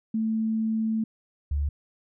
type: tone pair in turn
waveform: sine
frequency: 221.2 / 72.17 Hz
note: A3 / D2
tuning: +9 / -30 cents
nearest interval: octave + perfect fifth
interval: 1939 cents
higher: first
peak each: -23 dBFS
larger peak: neither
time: 0.14-1.04 / 1.51-1.69 s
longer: first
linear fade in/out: 5 ms
effects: none